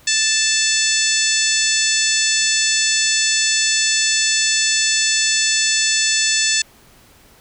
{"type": "harmonic tone", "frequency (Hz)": 880, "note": "A5", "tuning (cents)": 0, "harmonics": [2, 3, 4, 5, 6, 7, 8, 9], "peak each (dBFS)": [-23, -23, -23, -23, -23, -23, -23, -23], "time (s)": [0.07, 6.62], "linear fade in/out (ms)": 5, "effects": ["pink hiss -49 dBFS RMS until 7.4 s"]}